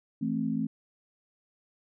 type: chord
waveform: sine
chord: A minor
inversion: second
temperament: just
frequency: 165 / 220 / 264 Hz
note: E3 / A3 / C4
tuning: +2 / 0 / +16 cents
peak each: -34 / -30 / -31 dBFS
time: 0.21-0.67 s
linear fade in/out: 10 ms
effects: none